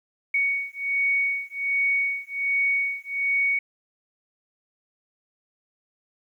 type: beating tone pair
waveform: sine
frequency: 2232 / 2233.3 Hz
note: C#7 / C#7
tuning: +11 / +12 cents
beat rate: 1.3 Hz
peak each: -25 dBFS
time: 0.34-3.59 s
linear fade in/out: 5 ms
effects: 10-bit